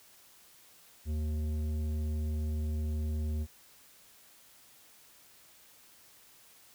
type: tone with tanh clipping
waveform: sine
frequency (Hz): 76.6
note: D#2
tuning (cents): -27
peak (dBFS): -32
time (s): 1.05-3.47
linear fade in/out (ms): 50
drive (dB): 11
effects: white hiss -59 dBFS RMS until 6.74 s